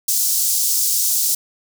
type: high-pass noise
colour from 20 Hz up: pink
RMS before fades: -18 dBFS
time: 0.08-1.35 s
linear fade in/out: 5 ms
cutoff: 5600 Hz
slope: 24 dB/octave
effects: none